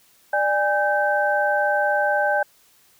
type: tone cluster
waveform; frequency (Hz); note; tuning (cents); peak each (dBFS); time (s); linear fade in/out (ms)
sine; 593 / 817 / 1549; D5 / G#5 / G6; +17 / -29 / -21; -22; 0.33-2.43; 5
effects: white hiss -57 dBFS RMS until 2.99 s

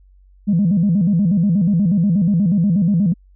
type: tone with vibrato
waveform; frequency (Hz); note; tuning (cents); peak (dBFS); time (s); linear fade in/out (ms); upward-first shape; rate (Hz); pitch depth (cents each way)
sine; 185; F#3; 0; -11; 0.47-3.14; 20; square; 8.3; 180
effects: tanh soft clip ceiling -8 dBFS + added 47 Hz sine -46 dBFS peak until 3.35 s

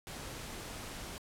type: noise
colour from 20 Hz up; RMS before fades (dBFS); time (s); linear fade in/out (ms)
pink; -44; 0.07-1.18; 0
effects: low-pass 12000 Hz 12 dB/octave

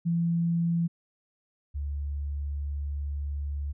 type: tone pair in turn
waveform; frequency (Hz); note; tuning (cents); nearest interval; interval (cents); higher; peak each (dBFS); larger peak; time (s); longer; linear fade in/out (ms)
sine; 169 / 71.72; E3 / D2; +43 / -40; octave + minor third; 1483; first; -23 / -29; first; 0.05-0.88 / 1.74-3.73; second; 20
effects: none

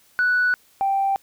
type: tone pair in turn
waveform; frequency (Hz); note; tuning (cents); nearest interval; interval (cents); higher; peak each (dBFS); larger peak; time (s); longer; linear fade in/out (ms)
sine; 1480 / 784; F#6 / G5; 0 / 0; major seventh; 1100; first; -15 / -17; first; 0.19-0.54 / 0.81-1.16; neither; 0
effects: tanh soft clip ceiling -13 dBFS + white hiss -57 dBFS RMS until 1.22 s

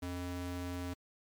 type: ring-modulated tone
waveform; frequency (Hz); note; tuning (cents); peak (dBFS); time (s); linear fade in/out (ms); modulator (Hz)
square; 177.4; F3; +27; -35; 0.02-0.94; 10; 92.7
effects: MP3 96 kbps

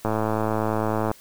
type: click train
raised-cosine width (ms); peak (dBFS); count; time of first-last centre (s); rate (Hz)
1; -10; 117; 0.05-1.114; 109
effects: white hiss -50 dBFS RMS until 1.2 s

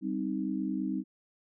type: chord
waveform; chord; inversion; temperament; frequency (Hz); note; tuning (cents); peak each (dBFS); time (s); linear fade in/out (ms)
sine; C minor; second; equal; 196 / 261.6 / 311.1; G3 / C4 / Eb4; 0 / 0 / 0; -34; 0.01-1.04; 50
effects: none

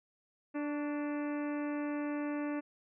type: harmonic tone with a mistuned harmonic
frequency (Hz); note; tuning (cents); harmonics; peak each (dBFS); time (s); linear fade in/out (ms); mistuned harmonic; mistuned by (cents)
293.7; D4; 0; 1 / 2 / 3 / 4 / 5 / 6 / 7 / 8 / 9; -34 / -42 / -48 / -49 / -51 / -51 / -54 / -56 / -55; 0.54-2.61; 20; 4; -38
effects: none

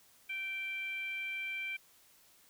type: tone with frequency modulation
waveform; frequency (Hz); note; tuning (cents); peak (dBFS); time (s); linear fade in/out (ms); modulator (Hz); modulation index
sine; 2349; D7; 0; -36; 0.29-1.77; 10; 808; 0.45
effects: white hiss -64 dBFS RMS until 2.49 s

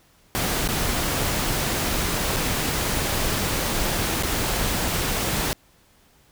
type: noise with dropouts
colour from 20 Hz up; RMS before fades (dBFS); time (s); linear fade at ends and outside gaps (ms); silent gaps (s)
pink; -24; 0.35-5.53; 0; 0.676-0.688 / 2.363-2.367 / 4.226-4.234
effects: pink hiss -58 dBFS RMS until 6.31 s

